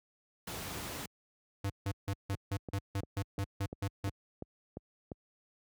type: noise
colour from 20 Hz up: pink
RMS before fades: -41 dBFS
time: 0.47-1.06 s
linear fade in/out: 5 ms
type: tone bursts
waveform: square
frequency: 98.8 Hz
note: G2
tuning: 14 cents sharp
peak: -32 dBFS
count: 12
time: 1.64-4.096 s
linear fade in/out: 5 ms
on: 58 ms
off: 160 ms
type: click train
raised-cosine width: 2 ms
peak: -27 dBFS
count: 9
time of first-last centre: 2.34-5.118 s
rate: 2.88 Hz
effects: high-pass 60 Hz 12 dB/octave